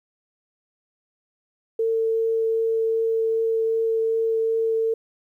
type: tone with vibrato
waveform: sine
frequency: 449.9 Hz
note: A4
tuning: 39 cents sharp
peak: -19 dBFS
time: 1.79-4.94 s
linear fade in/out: 5 ms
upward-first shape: triangle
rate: 2.6 Hz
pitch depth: 8 cents each way
effects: 10-bit